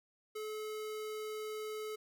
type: tone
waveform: square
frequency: 430 Hz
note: A4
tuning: 40 cents flat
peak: -40 dBFS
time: 0.35-1.96 s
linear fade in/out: 10 ms
effects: none